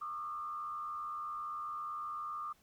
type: tone with frequency modulation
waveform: sine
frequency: 1205 Hz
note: D6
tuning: 44 cents sharp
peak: -38 dBFS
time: 0.01-2.53 s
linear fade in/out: 10 ms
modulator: 87.6 Hz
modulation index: 0.69
effects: pink hiss -69 dBFS RMS until 2.62 s